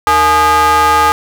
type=ring-modulated tone; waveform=square; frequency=192.5 Hz; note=G3; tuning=31 cents flat; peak=-5 dBFS; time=0.07-1.12 s; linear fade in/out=0 ms; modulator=1040 Hz; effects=none